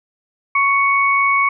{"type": "tone pair together", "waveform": "sine", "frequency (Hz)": [1109.9, 2224], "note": ["C#6", "C#7"], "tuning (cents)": [2, 5], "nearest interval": "octave", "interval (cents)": 1203, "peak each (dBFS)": -15, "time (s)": [0.55, 1.49], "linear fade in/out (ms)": 5, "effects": []}